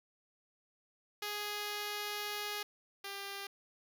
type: tone pair in turn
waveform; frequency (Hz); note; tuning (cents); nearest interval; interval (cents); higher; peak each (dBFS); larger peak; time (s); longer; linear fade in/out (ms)
5% pulse; 415.3 / 397.4; G#4 / G4; 0 / +24; minor second; 76; first; -26 / -30; first; 1.22-2.63 / 3.04-3.47; first; 5
effects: none